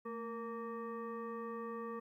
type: tone with frequency modulation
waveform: sine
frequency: 466.2 Hz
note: A#4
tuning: in tune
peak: -40 dBFS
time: 0.05-2 s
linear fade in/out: 10 ms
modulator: 690 Hz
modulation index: 1.2
effects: 13-bit